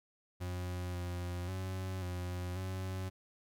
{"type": "tone with pitch steps", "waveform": "40% pulse", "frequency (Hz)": [89.9, 88.7, 93.8, 89.7, 93.8], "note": ["F#2", "F2", "F#2", "F2", "F#2"], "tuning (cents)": [-49, 27, 24, 47, 24], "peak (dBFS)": -36, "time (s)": [0.4, 3.1], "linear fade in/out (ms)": 20, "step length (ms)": 540, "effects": []}